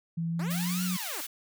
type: tone with pitch glide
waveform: sine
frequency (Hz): 166.1 to 182.18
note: E3 to F#3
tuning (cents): +13 to -27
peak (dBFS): -28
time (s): 0.17-0.97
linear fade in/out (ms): 10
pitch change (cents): +160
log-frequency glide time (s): 0.3-0.83
type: linear two-way sweep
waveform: 10% pulse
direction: up then down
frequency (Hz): 261.6 to 1462 to 261.6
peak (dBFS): -30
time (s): 0.39-1.21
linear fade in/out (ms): 5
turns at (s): 0.84
type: high-pass noise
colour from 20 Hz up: white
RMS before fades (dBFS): -37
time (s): 0.5-1.27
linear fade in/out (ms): 10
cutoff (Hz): 1400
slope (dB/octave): 12
effects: none